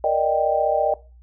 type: chord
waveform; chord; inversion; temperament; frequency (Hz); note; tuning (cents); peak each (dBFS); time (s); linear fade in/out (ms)
sine; Eb major seventh; second; equal; 466.2 / 587.3 / 622.3 / 784; Bb4 / D5 / Eb5 / G5; 0 / 0 / 0 / 0; -26 / -22 / -21 / -22; 0.04-0.94; 2
effects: noise-tail reverb RT60 0.3 s tail -18 dB re dry + added 60 Hz sine -45 dBFS peak until 1.22 s